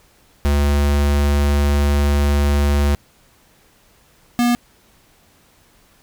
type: tone pair in turn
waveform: square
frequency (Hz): 71.9 / 240.9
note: D2 / B3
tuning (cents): -36 / -43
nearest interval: octave + major sixth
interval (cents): 2093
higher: second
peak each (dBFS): -14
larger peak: neither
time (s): 0.45-2.95 / 4.39-4.55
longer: first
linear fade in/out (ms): 0
effects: pink hiss -54 dBFS RMS until 6.02 s